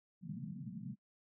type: band-pass noise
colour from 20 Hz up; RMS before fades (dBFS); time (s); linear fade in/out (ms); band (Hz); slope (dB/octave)
pink; -45; 0.21-0.96; 50; 120 to 240; 96
effects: noise-tail reverb RT60 0.1 s tail -26 dB re dry